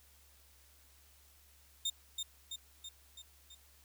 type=tone with echo; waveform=30% pulse; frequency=3645 Hz; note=A#7; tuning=40 cents flat; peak=-30 dBFS; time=1.85-1.9 s; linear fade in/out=5 ms; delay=330 ms; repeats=5; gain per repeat=-4 dB; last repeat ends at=3.55 s; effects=added 69 Hz sine -65 dBFS peak until 3.84 s + white hiss -65 dBFS RMS until 3.84 s